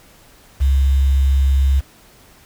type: tone with quantisation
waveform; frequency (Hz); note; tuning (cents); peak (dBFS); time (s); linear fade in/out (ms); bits
sine; 67.8; C#2; -38; -11; 0.6-1.81; 20; 6
effects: pink hiss -48 dBFS RMS until 2.45 s